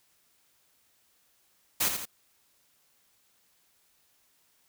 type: noise with echo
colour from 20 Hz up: white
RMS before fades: -26 dBFS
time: 1.8-1.89 s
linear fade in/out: 10 ms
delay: 83 ms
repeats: 2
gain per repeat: -6 dB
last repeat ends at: 2.056 s
effects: white hiss -68 dBFS RMS until 4.68 s